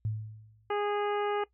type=tone with exponential decay; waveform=sine; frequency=108.2 Hz; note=A2; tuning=29 cents flat; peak=-27 dBFS; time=0.05-0.7 s; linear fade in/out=0 ms; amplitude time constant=140 ms
type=harmonic tone; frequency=412 Hz; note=G#4; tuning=14 cents flat; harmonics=1 / 2 / 3 / 4 / 5 / 6 / 7; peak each=-30 / -33 / -37 / -43 / -44 / -48 / -47 dBFS; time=0.7-1.44 s; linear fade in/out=5 ms
effects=noise-tail reverb RT60 0.1 s tail -19 dB re dry + added 60 Hz sine -70 dBFS peak until 1.53 s

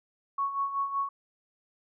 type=tone with tremolo; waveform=sine; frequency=1108.7 Hz; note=C#6; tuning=in tune; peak=-25 dBFS; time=0.38-1.09 s; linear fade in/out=5 ms; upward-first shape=sine; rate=5.3 Hz; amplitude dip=65%; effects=none

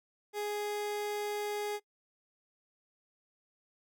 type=tone; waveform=30% pulse; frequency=415.3 Hz; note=G#4; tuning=in tune; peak=-31 dBFS; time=0.33-1.8 s; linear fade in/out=50 ms; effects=noise-tail reverb RT60 0.1 s tail -23 dB re dry

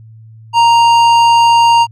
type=tone with tanh clipping; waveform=sine; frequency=932.3 Hz; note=A#5; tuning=in tune; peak=-7 dBFS; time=0.53-1.87 s; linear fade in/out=50 ms; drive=13 dB; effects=added 111 Hz sine -34 dBFS peak until 1.91 s

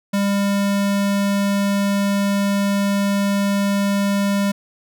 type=tone; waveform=square; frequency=200 Hz; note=G3; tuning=35 cents sharp; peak=-17 dBFS; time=0.13-4.52 s; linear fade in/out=10 ms; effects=none

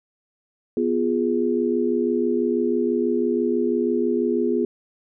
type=chord; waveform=sine; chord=F diminished; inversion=second; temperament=equal; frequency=246.9 / 349.2 / 415.3 Hz; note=Cb4 / F4 / Ab4; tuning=0 / 0 / 0 cents; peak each=-23 dBFS; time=0.77-4.65 s; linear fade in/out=2 ms; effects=none

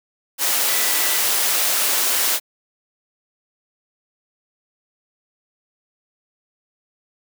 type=tone in noise; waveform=sine; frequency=1975.5 Hz; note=B6; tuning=in tune; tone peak=-30 dBFS; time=0.66-1.24 s; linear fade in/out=50 ms; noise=white; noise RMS=-19 dBFS; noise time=0.38-2.4 s; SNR=-14 dB; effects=high-pass 400 Hz 12 dB/octave

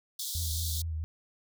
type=high-pass noise; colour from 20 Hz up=pink; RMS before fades=-36 dBFS; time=0.19-0.82 s; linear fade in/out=5 ms; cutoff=3400 Hz; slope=96 dB/octave
type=tone with vibrato; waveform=sine; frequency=80.6 Hz; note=E2; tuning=38 cents flat; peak=-31 dBFS; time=0.35-1.04 s; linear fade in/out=0 ms; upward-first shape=sine; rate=4.5 Hz; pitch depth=47 cents each way
effects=none

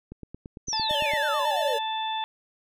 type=click train; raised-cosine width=3 ms; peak=-26 dBFS; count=10; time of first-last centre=0.12-1.136 s; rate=8.86 Hz
type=exponential sweep; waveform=sine; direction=down; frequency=6272 to 434.5 Hz; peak=-27 dBFS; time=0.67-1.78 s; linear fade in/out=20 ms
type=harmonic tone; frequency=880 Hz; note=A5; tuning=in tune; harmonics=1 / 2 / 3 / 4; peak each=-28 / -40 / -41 / -33 dBFS; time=0.73-2.24 s; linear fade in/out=0 ms
type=tone with vibrato; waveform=square; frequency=587.3 Hz; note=D5; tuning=in tune; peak=-29 dBFS; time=0.89-1.79 s; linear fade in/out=10 ms; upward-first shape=square; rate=8.9 Hz; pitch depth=54 cents each way
effects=none

